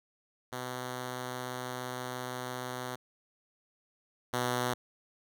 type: tone pair in turn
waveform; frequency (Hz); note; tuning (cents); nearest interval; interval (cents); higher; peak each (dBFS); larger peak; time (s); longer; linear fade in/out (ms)
5% pulse; 126.1 / 124.01; B2 / B2; +36 / +8; unison; 28; first; -25 / -18; second; 0.52-2.96 / 4.33-4.74; first; 10
effects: none